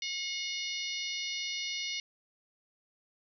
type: harmonic tone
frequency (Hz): 723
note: F#5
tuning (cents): -40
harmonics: 3 / 4 / 5 / 6 / 7 / 8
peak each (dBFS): -39 / -40 / -41 / -42 / -42 / -43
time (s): 0.02-2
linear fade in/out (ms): 2
effects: none